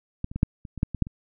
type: clicks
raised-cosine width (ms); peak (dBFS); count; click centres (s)
5; -15 / -25 / -17 / -6 / -26 / -23 / -9 / -18 / -8 / -26; 10; 0.244 / 0.315 / 0.36 / 0.431 / 0.652 / 0.777 / 0.831 / 0.947 / 1.023 / 1.069
effects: none